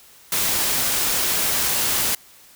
white noise, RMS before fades -21 dBFS, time 0.32-2.15 s, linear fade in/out 2 ms, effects white hiss -49 dBFS RMS until 2.55 s

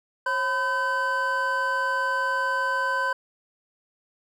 triangle tone cluster, 540 / 1007 / 1535 Hz, C#5 / B5 / G6, -45 / +33 / -37 cents, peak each -30 / -24 / -24 dBFS, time 0.26-3.13 s, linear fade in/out 5 ms, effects none

